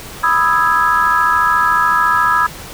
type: chord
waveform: sine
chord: E major seventh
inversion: second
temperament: equal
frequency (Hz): 987.8 / 1244.5 / 1318.5 / 1661.2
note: B5 / D#6 / E6 / G#6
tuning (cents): 0 / 0 / 0 / 0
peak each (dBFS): -16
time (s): 0.23-2.47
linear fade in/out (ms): 10
effects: pink hiss -32 dBFS RMS until 2.73 s